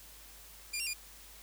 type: tone with pitch steps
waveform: 15% pulse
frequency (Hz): 2404 / 2761 / 2421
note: D7 / F7 / D#7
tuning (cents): +40 / -20 / -48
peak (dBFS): -27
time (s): 0.73-0.937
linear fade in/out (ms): 10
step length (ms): 69
effects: added 50 Hz sine -58 dBFS peak until 1.42 s + white hiss -54 dBFS RMS until 1.42 s